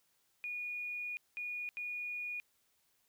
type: tone bursts at uneven times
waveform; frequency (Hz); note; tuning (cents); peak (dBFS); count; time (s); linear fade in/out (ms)
triangle; 2449; D#7; -28; -34; 3; 0.44-1.17 / 1.37-1.69 / 1.77-2.4; 0
effects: tanh soft clip ceiling -36 dBFS + white hiss -75 dBFS RMS until 3.08 s